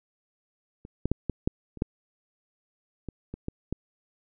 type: clicks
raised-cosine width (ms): 3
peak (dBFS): -29 / -13 / -10 / -14 / -10 / -29 / -11 / -22 / -23 / -18 / -16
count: 11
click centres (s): 0.851 / 1.056 / 1.116 / 1.297 / 1.475 / 1.773 / 1.821 / 3.087 / 3.34 / 3.484 / 3.726
effects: none